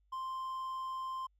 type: tone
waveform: triangle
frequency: 1046.5 Hz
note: C6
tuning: in tune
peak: -35 dBFS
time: 0.12-1.27 s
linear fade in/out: 10 ms
effects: added 50 Hz sine -69 dBFS peak until 1.39 s